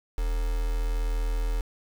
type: tone with quantisation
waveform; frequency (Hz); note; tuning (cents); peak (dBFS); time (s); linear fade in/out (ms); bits
sine; 40.57; E1; -27; -24; 0.18-1.61; 0; 6
effects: none